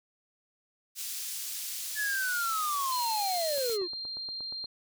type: high-pass noise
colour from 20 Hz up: pink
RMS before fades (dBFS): -37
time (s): 0.95-3.78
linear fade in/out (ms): 50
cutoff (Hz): 4900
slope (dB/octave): 12
type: linear sweep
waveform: triangle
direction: down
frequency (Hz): 1734 to 335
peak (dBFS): -27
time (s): 1.95-3.88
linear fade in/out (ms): 50
type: tone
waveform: sine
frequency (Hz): 4186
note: C8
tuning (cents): 0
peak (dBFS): -35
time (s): 2.92-4.66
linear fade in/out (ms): 5
type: click train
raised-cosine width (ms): 1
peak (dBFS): -36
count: 10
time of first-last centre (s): 3.58-4.643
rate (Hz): 8.47
effects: none